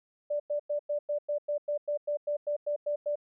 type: tone bursts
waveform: sine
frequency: 587.3 Hz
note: D5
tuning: in tune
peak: -27 dBFS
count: 15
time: 0.3-3.157 s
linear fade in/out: 10 ms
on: 99 ms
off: 98 ms
effects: none